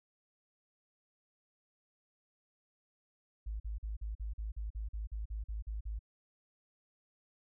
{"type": "tone bursts", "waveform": "sine", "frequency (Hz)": 53.3, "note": "G#1", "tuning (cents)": 46, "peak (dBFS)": -36, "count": 14, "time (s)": [3.46, 5.992], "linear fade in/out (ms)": 10, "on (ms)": 140, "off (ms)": 44, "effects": []}